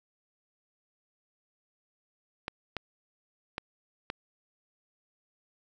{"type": "clicks", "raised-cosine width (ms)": 0.3, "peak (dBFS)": -17, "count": 4, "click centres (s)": [2.481, 2.767, 3.581, 4.101], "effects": []}